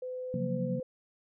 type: tone with pitch glide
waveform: sine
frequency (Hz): 507 to 512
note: B4 to C5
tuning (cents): +45 to -38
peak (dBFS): -35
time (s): 0.02-0.83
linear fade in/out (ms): 5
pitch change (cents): +17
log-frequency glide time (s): 0.21-0.58
type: chord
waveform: sine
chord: Gb major seventh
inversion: second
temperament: equal with one note detuned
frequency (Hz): 135.9 / 174.61 / 185 / 233.1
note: Db3 / F3 / Gb3 / Bb3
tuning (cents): -34 / 0 / 0 / 0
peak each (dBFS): -36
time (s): 0.34-0.8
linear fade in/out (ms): 2
effects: none

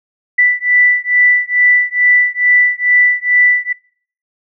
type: beating tone pair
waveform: sine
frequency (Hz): 1975.5 / 1977.8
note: B6 / B6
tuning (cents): 0 / +2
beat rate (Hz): 2.3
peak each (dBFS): -12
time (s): 0.38-3.73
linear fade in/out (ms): 10
effects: noise-tail reverb RT60 0.5 s tail -22 dB re dry

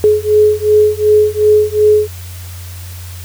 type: beating tone pair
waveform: sine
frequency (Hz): 422.4 / 425.1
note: G#4 / G#4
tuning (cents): +29 / +40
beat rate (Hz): 2.7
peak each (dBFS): -10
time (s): 0.04-2.08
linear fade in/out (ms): 0
effects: added 90 Hz sine -26 dBFS peak until 3.24 s + white hiss -35 dBFS RMS until 3.24 s

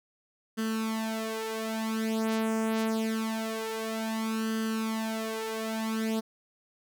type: tone with flanger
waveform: sawtooth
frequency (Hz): 221.8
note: A3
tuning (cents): +14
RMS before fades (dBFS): -31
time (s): 0.57-6.21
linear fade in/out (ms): 20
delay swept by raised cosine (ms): 0.64 to 4.64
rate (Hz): 0.25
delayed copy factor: +0.8
effects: none

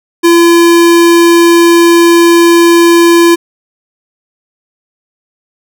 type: tone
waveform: square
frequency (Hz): 340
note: F4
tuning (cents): -46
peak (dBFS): -3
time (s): 0.23-3.36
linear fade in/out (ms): 20
effects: none

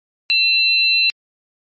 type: tone pair together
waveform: sine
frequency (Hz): 2702 / 4046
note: E7 / B7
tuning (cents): +42 / +41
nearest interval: perfect fifth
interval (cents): 699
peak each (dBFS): -15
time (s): 0.3-1.1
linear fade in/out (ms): 0
effects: MP3 32 kbps

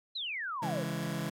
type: exponential sweep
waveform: sine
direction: down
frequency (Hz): 4184 to 466.2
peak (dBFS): -34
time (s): 0.15-0.84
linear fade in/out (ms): 10
type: chord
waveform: sawtooth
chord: C# minor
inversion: none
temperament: just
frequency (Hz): 138.59 / 166.31 / 207.9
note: C#3 / E3 / G#3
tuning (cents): 0 / +16 / +2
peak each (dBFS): -34 / -32 / -34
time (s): 0.62-1.3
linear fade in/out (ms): 10
effects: AAC 64 kbps

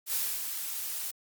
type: noise with ADSR envelope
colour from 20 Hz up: blue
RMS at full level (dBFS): -29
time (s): 0.06-1.11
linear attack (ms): 73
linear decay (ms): 260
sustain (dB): -6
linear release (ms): 4
effects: Opus 48 kbps

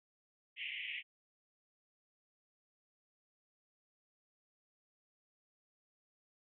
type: band-pass noise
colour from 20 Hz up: pink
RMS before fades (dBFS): -43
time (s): 0.56-1.03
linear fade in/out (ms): 50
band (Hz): 2000 to 3100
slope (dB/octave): 96
effects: none

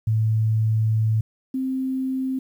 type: tone pair in turn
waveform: sine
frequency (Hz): 110 / 262.1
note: A2 / C4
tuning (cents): 0 / +3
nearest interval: octave + minor third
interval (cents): 1503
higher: second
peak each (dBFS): -17 / -22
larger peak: first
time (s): 0.07-1.21 / 1.54-2.39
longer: first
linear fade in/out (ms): 5
effects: 9-bit

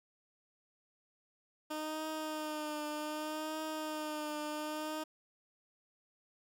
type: tone with vibrato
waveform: 15% pulse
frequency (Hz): 306.6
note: D#4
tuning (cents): -25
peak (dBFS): -31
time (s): 1.7-5.04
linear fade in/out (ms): 10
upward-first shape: triangle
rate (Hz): 0.65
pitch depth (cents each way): 40
effects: none

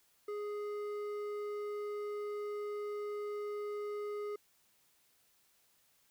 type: tone with hard clipping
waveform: triangle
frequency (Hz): 415.3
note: G#4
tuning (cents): 0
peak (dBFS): -39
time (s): 0.28-4.36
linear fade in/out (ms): 5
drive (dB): 12
effects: white hiss -71 dBFS RMS until 6.1 s

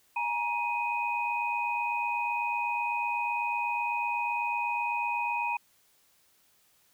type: tone cluster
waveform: sine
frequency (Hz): 837 / 945 / 2499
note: G#5 / A#5 / D#7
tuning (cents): +13 / +23 / +7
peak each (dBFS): -36 / -30 / -32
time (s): 0.16-5.57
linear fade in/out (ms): 5
effects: white hiss -66 dBFS RMS until 6.93 s

